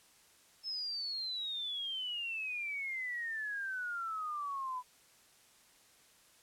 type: exponential sweep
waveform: sine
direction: down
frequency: 5274 to 987.8 Hz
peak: -36 dBFS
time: 0.63-4.83 s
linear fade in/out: 50 ms
effects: white hiss -64 dBFS RMS until 6.42 s + low-pass 11000 Hz 12 dB/octave